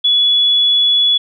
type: tone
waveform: sine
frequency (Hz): 3404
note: G#7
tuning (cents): +42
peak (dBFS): -9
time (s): 0.04-1.18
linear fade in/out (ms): 10
effects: none